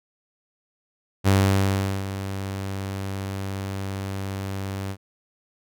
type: tone with ADSR envelope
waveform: sawtooth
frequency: 97.3 Hz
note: G2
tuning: 12 cents flat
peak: -11 dBFS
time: 1.24-4.97 s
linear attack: 36 ms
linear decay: 760 ms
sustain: -13 dB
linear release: 64 ms
effects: none